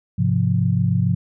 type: chord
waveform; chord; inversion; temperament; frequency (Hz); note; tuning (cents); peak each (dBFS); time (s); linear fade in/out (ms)
sine; F minor; first; equal; 103.83 / 130.81 / 174.61; Ab2 / C3 / F3; 0 / 0 / 0; -20; 0.18-1.15; 10
effects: none